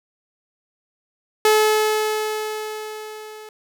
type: tone with level ramp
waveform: sawtooth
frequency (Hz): 430.1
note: A4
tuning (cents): -39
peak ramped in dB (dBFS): -8 to -33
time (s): 1.45-3.49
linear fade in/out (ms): 2
effects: none